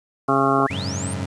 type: harmonic tone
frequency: 136.5 Hz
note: C#3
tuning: 26 cents flat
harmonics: 1 / 2 / 3 / 4 / 5 / 6 / 8 / 9 / 10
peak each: -27 / -22 / -23 / -31 / -23 / -26 / -22 / -25 / -25 dBFS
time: 0.28-0.67 s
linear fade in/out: 10 ms
type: linear sweep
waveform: sine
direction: up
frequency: 183.5 to 9200 Hz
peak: -30 dBFS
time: 0.58-1.14 s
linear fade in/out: 10 ms
type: chord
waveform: 25% pulse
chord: F# suspended second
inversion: none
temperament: equal with one note detuned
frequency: 92.5 / 103.83 / 135.82 Hz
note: F#2 / G#2 / C#3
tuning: 0 / 0 / -35 cents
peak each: -24 / -27 / -27 dBFS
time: 0.7-1.26 s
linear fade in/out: 10 ms
effects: resampled to 22050 Hz + 8-bit